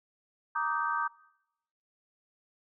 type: chord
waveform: sine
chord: Eb major seventh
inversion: second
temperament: just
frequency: 933.4 / 1166.7 / 1244.5 / 1555.6 Hz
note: Bb5 / D6 / Eb6 / G6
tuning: +2 / -12 / 0 / -14 cents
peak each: -34 / -33 / -34 / -34 dBFS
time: 0.55-1.08 s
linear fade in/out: 10 ms
effects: noise-tail reverb RT60 0.9 s tail -23 dB re dry